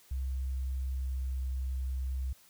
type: tone with pitch glide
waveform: sine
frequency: 65.5 to 65.05 Hz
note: C2 to C2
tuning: +2 to -9 cents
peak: -31 dBFS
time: 0.11-2.33 s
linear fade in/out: 5 ms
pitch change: -11 cents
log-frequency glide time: 0.91-1.29 s
effects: white hiss -61 dBFS RMS until 2.49 s